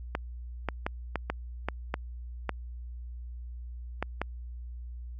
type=clicks; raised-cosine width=0.5 ms; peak=-14 dBFS; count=10; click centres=0.151 / 0.687 / 0.865 / 1.157 / 1.3 / 1.686 / 1.941 / 2.493 / 4.026 / 4.216 s; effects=added 60 Hz sine -38 dBFS peak until 5.19 s